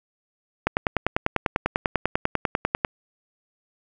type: click train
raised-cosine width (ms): 0.5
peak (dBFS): -5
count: 23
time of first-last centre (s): 0.67-2.848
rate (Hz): 10.1
effects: none